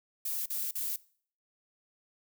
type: noise bursts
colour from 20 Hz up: violet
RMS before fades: -34 dBFS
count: 3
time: 0.25-0.962 s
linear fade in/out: 5 ms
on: 210 ms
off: 41 ms
effects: noise-tail reverb RT60 0.5 s tail -21 dB re dry